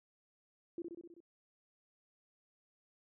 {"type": "tone with echo", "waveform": "sine", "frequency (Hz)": 340.8, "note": "F4", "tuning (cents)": -42, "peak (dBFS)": -38, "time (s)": [0.78, 0.82], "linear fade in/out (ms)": 2, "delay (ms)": 64, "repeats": 6, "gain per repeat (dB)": -3, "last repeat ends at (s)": 1.204, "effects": []}